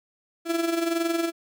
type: tone with amplitude modulation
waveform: 35% pulse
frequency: 334.5 Hz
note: E4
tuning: 25 cents sharp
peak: -19 dBFS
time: 0.45-1.32 s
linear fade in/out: 50 ms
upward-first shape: sine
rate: 21.7 Hz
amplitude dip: 60%
effects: none